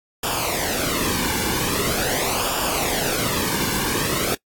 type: noise with flanger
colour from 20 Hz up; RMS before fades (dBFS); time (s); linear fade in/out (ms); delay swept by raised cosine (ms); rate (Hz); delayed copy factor
pink; -23; 0.23-4.35; 5; 0.48 to 1.58; 0.43; -0.7
effects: noise-tail reverb RT60 0.1 s tail -22 dB re dry + AAC 64 kbps